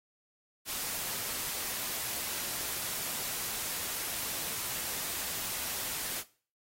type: noise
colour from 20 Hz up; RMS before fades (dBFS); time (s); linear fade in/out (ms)
white; -36; 0.65-6.24; 50
effects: noise-tail reverb RT60 0.4 s tail -18 dB re dry + AAC 48 kbps